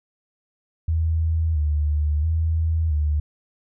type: tone with vibrato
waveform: sine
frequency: 77.78 Hz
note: D#2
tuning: in tune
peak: -18 dBFS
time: 0.88-3.2 s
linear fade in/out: 5 ms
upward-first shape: square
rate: 0.74 Hz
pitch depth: 68 cents each way
effects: none